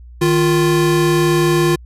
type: tone pair together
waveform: square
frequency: 155.18 / 349.2 Hz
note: D#3 / F4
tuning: -4 / 0 cents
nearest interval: octave + major second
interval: 1404 cents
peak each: -17 / -14 dBFS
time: 0.21-1.76 s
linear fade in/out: 10 ms
effects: added 60 Hz sine -35 dBFS peak until 1.85 s + resampled to 32000 Hz